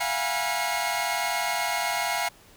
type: tone cluster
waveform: sawtooth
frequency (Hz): 680 / 720 / 821 / 968 / 2168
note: F5 / F#5 / G#5 / B5 / C#7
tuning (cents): -46 / -47 / -20 / -35 / -39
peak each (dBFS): -28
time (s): 0-2.29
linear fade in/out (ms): 10
effects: pink hiss -54 dBFS RMS until 2.56 s